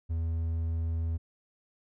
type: tone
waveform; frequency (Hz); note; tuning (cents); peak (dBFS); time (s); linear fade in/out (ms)
triangle; 82.1; E2; -6; -26; 0.09-1.18; 20
effects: none